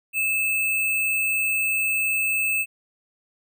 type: tone with sample-and-hold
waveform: sine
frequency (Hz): 2619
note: E7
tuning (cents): -12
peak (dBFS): -20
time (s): 0.13-2.66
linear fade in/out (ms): 50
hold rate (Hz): 11025
effects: none